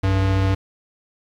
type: tone pair together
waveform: square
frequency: 60.6 / 96.2 Hz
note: B1 / G2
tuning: -32 / -32 cents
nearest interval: minor sixth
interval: 800 cents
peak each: -27 / -17 dBFS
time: 0.03-0.55 s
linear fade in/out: 10 ms
effects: low-pass 4000 Hz 12 dB/octave + 8-bit